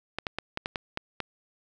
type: clicks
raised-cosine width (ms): 0.3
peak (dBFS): -14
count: 8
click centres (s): 0.186 / 0.268 / 0.386 / 0.574 / 0.659 / 0.758 / 0.974 / 1.203
effects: none